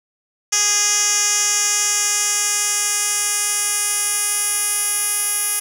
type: tone with band-pass filter sweep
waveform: 10% pulse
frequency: 412.4 Hz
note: G#4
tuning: 12 cents flat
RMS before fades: -19 dBFS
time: 0.52-5.6 s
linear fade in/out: 10 ms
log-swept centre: 6400 to 11000 Hz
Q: 2.5
effects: none